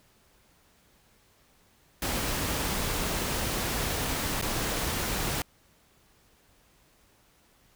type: noise with dropouts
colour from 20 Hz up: pink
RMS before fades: -30 dBFS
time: 2.02-5.42 s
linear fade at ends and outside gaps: 2 ms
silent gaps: 4.414-4.423 s
effects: pink hiss -63 dBFS RMS until 7.75 s